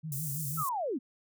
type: tone with vibrato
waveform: sine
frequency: 146.83 Hz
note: D3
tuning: in tune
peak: -35 dBFS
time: 0.03-0.64 s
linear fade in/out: 20 ms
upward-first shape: sine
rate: 6.1 Hz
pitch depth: 150 cents each way
type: high-pass noise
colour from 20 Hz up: white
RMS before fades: -38 dBFS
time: 0.12-0.69 s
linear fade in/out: 2 ms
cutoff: 7100 Hz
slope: 24 dB/octave
type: linear sweep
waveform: sine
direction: down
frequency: 1351 to 212.6 Hz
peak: -30 dBFS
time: 0.57-0.99 s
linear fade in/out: 20 ms
effects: none